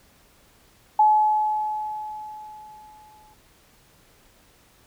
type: tone with exponential decay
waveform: sine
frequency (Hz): 854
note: G#5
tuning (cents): +48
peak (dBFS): -12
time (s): 0.99-3.34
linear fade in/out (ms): 5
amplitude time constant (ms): 510
effects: pink hiss -57 dBFS RMS until 4.86 s